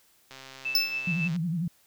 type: click train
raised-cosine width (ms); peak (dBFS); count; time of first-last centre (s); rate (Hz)
0.2; -27; 141; 0.31-1.363; 133
type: tone with tremolo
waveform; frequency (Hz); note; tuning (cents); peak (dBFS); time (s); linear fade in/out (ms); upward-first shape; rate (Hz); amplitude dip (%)
sine; 2637; E7; 0; -27; 0.65-1.28; 5; sine; 7.2; 50
type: tone with exponential decay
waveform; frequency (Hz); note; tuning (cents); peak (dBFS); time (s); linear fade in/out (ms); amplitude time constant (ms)
square; 5274; E8; 0; -18; 0.75-1.02; 2; 58
type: tone with vibrato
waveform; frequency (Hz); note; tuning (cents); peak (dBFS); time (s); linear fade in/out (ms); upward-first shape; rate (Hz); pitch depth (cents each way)
sine; 168.6; E3; +39; -26; 1.07-1.68; 5; sine; 11; 130
effects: white hiss -63 dBFS RMS until 1.86 s